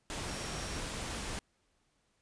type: tone in noise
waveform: sine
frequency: 5588 Hz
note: F8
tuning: in tune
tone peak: -49 dBFS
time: 0.28-0.79 s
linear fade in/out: 0 ms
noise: pink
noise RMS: -39 dBFS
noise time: 0.1-1.39 s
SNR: -13 dB
effects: pink hiss -75 dBFS RMS until 2.21 s + resampled to 22050 Hz